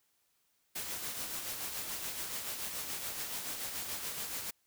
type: noise with tremolo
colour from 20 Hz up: white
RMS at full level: -38 dBFS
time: 0.75-4.51 s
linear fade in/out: 10 ms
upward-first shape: sine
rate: 7 Hz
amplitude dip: 40%
effects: white hiss -75 dBFS RMS until 4.66 s